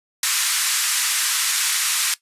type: band-pass noise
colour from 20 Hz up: white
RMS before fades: -21 dBFS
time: 0.23-2.14 s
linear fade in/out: 2 ms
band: 1200 to 11000 Hz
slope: 24 dB/octave
effects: noise-tail reverb RT60 0.1 s tail -17 dB re dry + resampled to 32000 Hz